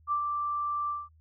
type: tone with ADSR envelope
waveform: sine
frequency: 1174.7 Hz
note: D6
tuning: in tune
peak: -24 dBFS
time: 0.07-1.09 s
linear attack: 48 ms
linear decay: 90 ms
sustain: -4 dB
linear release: 200 ms
effects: added 79 Hz sine -57 dBFS peak until 1.2 s